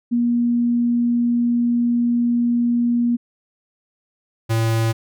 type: tone pair in turn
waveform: sine / square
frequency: 238.6 / 113.06 Hz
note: A#3 / A2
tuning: +41 / +48 cents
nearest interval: octave + minor second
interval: 1293 cents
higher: first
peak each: -15 / -17 dBFS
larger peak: first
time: 0.11-3.17 / 4.49-4.93 s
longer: first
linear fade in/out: 20 ms
effects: none